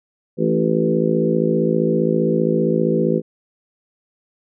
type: harmonic tone with a mistuned harmonic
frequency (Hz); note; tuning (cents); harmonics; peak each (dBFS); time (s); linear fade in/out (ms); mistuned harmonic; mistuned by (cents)
55.2; A1; +6; 3 / 4 / 5 / 6 / 7 / 8 / 9; -21 / -21 / -27 / -24 / -21 / -27 / -22; 0.37-3.22; 50; 6; +15
effects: none